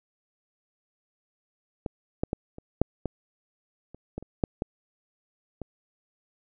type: clicks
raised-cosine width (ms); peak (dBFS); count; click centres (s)
2; -17 / -12 / -14 / -28 / -6 / -15 / -30 / -20 / -29 / -9 / -14 / -22; 12; 1.862 / 2.235 / 2.331 / 2.584 / 2.816 / 3.057 / 3.946 / 4.18 / 4.226 / 4.438 / 4.621 / 5.617
effects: none